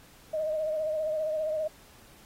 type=tone with vibrato; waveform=sine; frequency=622.3 Hz; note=D#5; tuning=in tune; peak=-27 dBFS; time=0.33-1.68 s; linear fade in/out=10 ms; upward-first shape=triangle; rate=15 Hz; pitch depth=50 cents each way; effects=pink hiss -56 dBFS RMS until 2.25 s + AAC 48 kbps